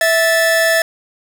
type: tone pair together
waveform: 45% pulse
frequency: 655.5 / 1755 Hz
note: E5 / A6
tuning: -10 / -5 cents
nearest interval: octave + perfect fourth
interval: 1705 cents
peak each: -14 dBFS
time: 0.01-0.82 s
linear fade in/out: 2 ms
effects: none